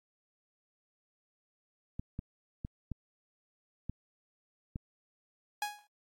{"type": "clicks", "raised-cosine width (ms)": 5, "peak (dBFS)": -25, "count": 6, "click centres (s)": [1.995, 2.191, 2.649, 2.917, 3.896, 4.759]}
{"type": "tone with exponential decay", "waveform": "sawtooth", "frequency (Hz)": 830.6, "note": "G#5", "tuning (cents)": 0, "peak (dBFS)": -26, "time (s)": [5.62, 5.87], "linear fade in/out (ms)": 2, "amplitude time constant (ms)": 54}
{"effects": ["AAC 48 kbps"]}